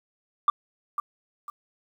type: tone with echo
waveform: sine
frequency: 1174.7 Hz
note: D6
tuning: in tune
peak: -14 dBFS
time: 0.48-0.5 s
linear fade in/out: 2 ms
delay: 500 ms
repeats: 2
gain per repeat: -10 dB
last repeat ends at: 1.5 s
effects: tanh soft clip ceiling -13 dBFS + 9-bit